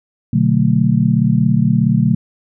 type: chord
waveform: sine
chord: B minor seventh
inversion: none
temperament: just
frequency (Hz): 123.47 / 148.16 / 185.21 / 222.2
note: B2 / D3 / F#3 / A3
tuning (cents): 0 / +16 / +2 / +17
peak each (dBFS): -16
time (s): 0.33-2.15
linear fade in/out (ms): 5
effects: none